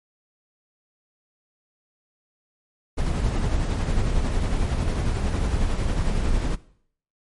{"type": "noise with tremolo", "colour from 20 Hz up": "brown", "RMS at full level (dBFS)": -21, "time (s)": [2.97, 6.56], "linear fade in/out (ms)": 20, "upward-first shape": "sine", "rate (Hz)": 11, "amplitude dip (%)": 35, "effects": ["noise-tail reverb RT60 0.6 s tail -19 dB re dry", "MP3 48 kbps"]}